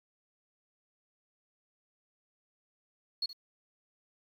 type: tone with echo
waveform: sine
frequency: 4331 Hz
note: C#8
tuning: 41 cents flat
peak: -29 dBFS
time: 3.22-3.26 s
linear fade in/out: 5 ms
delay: 71 ms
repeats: 1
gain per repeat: -15 dB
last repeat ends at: 3.331 s
effects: 10-bit